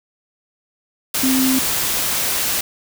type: tone in noise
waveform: sine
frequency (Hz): 261.6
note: C4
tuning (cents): 0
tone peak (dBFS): -15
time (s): 1.23-1.59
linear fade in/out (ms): 5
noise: white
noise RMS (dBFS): -20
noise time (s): 1.14-2.61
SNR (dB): +2
effects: none